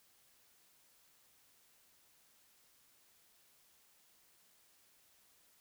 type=silence; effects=white hiss -69 dBFS RMS until 5.6 s